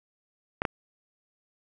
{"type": "clicks", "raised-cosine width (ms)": 0.5, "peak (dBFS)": -11, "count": 2, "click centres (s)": [0.619, 0.652], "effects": []}